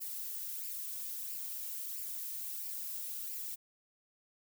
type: noise with flanger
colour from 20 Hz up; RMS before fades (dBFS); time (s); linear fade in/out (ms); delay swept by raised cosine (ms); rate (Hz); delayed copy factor
violet; -41; 0-3.56; 20; 0.4 to 2.2; 1.5; +0.5
effects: none